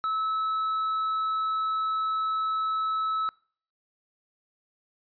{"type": "tone with tanh clipping", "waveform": "triangle", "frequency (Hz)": 1300, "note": "E6", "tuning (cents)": -24, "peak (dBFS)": -26, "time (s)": [0.04, 3.29], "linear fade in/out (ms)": 0, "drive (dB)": 8, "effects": ["noise-tail reverb RT60 0.5 s tail -25 dB re dry", "resampled to 11025 Hz"]}